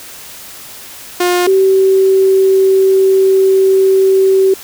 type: tone pair in turn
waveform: sawtooth / sine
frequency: 356 / 383.5 Hz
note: F4 / G4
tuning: +33 / -38 cents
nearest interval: minor second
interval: 129 cents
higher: second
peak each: -6 / -6 dBFS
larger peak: neither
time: 1.2-1.47 / 1.47-4.54 s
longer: second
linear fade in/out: 5 ms
effects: white hiss -32 dBFS RMS until 4.63 s